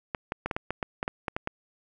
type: clicks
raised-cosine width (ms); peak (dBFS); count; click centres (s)
0.5; -14; 12; 0.148 / 0.321 / 0.46 / 0.512 / 0.565 / 0.706 / 0.828 / 1.029 / 1.079 / 1.282 / 1.365 / 1.474
effects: none